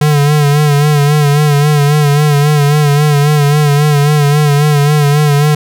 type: tone with vibrato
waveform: square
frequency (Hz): 146.83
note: D3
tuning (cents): 0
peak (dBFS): -7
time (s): 0.01-5.55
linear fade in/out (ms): 5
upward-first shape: sine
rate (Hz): 3.7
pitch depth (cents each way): 52
effects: none